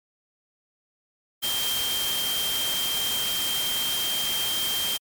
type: tone in noise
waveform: sine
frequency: 3168 Hz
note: G7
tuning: 18 cents sharp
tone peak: -26 dBFS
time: 1.42-4.98 s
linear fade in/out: 20 ms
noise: white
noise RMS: -29 dBFS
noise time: 1.42-4.98 s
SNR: 0 dB
effects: MP3 96 kbps